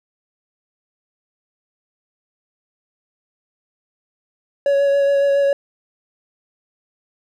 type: tone with vibrato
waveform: triangle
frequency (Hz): 560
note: C#5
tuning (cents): +18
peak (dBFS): -11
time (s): 4.66-5.53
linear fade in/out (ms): 2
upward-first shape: sine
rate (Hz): 7.2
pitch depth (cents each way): 15
effects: none